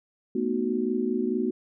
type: chord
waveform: sine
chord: B dominant seventh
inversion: third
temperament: just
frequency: 222.2 / 246.9 / 308.7 / 370.4 Hz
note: A3 / B3 / D#4 / F#4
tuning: +17 / 0 / -14 / +2 cents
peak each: -30 / -28 / -33 / -28 dBFS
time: 0.35-1.51 s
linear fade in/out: 5 ms
effects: none